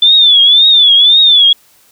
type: tone with vibrato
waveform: sine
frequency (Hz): 3500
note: A7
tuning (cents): -10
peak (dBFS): -3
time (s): 0.02-1.53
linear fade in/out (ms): 5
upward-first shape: triangle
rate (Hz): 1.9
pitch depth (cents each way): 140
effects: white hiss -48 dBFS RMS until 1.91 s